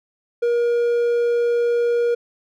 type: tone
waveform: triangle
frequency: 474.9 Hz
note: A#4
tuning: 32 cents sharp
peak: -14 dBFS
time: 0.42-2.15 s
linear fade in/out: 10 ms
effects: none